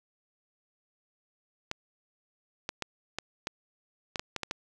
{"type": "clicks", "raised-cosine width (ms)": 0.2, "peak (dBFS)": -15, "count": 10, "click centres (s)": [1.714, 2.691, 2.823, 3.186, 3.471, 4.158, 4.195, 4.363, 4.433, 4.511], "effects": []}